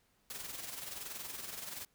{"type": "noise with amplitude modulation", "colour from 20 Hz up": "white", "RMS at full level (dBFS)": -42, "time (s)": [0.3, 1.85], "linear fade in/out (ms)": 2, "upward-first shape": "sine", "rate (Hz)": 21.2, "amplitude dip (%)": 55, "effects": ["pink hiss -73 dBFS RMS until 1.94 s"]}